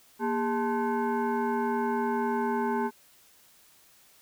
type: tone with frequency modulation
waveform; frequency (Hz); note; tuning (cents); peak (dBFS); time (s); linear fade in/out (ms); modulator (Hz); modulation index
sine; 236.1; A#3; +22; -25; 0.19-2.91; 50; 642; 1.4
effects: white hiss -59 dBFS RMS until 4.21 s